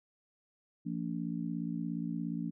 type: harmonic tone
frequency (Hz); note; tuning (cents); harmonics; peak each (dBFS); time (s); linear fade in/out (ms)
57.1; A#1; -35; 3 / 4 / 5; -37 / -38 / -39; 0.85-2.51; 20
effects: none